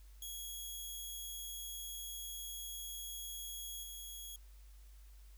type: tone with level steps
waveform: 10% pulse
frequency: 3322 Hz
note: G#7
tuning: in tune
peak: -35 / -38 dBFS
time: 0.22-4.36 s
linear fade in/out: 2 ms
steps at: 3.83 s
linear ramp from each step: 5 ms
effects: added 50 Hz sine -54 dBFS peak until 5.37 s + white hiss -69 dBFS RMS until 5.37 s